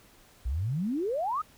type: exponential sweep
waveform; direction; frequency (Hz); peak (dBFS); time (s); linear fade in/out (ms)
sine; up; 55.6 to 1318.5; -27; 0.45-1.42; 10
effects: pink hiss -58 dBFS RMS until 1.57 s